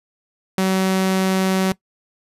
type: tone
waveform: sawtooth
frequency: 189.2 Hz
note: F#3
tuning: 39 cents sharp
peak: -12 dBFS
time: 0.58-1.72 s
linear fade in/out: 2 ms
effects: noise-tail reverb RT60 0.1 s tail -20 dB re dry + resampled to 32000 Hz